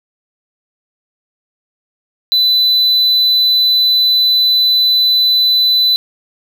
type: tone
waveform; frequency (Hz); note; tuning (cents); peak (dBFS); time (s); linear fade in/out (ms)
triangle; 4000; B7; +21; -7; 2.32-5.96; 0
effects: none